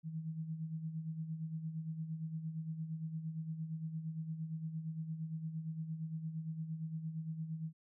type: tone with tremolo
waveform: sine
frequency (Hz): 160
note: D#3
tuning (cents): +49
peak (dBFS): -36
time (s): 0.03-7.73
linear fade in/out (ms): 50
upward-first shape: sine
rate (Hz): 8.7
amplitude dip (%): 60
effects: none